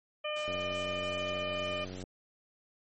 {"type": "harmonic tone", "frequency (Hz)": 604, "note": "D5", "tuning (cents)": 48, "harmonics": [1, 2, 3, 4, 5], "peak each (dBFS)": [-35, -41, -48, -40, -40], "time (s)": [0.24, 1.85], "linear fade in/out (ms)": 10}
{"type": "noise", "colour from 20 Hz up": "white", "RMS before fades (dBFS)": -47, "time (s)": [0.36, 2.03], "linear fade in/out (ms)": 5}
{"type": "click train", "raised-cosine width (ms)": 2, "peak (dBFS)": -31, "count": 145, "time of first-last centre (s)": [0.48, 2.038], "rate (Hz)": 92.4}
{"effects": ["MP3 32 kbps"]}